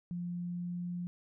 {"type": "tone with pitch glide", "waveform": "sine", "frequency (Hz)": [175, 176.12], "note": ["F3", "F3"], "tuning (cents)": [4, 15], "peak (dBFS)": -35, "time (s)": [0.11, 1.07], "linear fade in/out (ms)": 0, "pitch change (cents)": 11, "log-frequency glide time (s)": [0.21, 0.89], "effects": []}